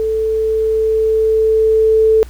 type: tone with level ramp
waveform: sine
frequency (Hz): 440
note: A4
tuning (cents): 0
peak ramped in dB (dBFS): -14 to -7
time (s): 0-2.23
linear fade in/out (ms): 0
effects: added 60 Hz sine -30 dBFS peak until 2.29 s + pink hiss -44 dBFS RMS until 2.29 s